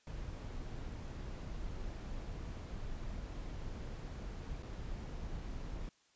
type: noise with dropouts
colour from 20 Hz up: brown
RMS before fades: -43 dBFS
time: 0.07-5.89 s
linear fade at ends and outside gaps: 1 ms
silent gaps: 4.625-4.631 s
effects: white hiss -71 dBFS RMS until 6.15 s + resampled to 16000 Hz